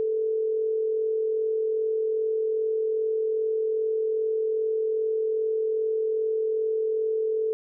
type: tone with amplitude modulation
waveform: sine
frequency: 440 Hz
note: A4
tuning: in tune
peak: -21 dBFS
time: 0-7.53 s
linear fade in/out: 0 ms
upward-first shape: sine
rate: 42.5 Hz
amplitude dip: 35%
effects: none